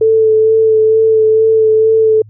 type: tone with vibrato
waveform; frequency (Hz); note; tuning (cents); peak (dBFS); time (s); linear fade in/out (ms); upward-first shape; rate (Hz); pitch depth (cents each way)
sine; 440; A4; 0; -6; 0.01-2.22; 5; sine; 2.2; 16
effects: added 107 Hz sine -35 dBFS peak until 2.29 s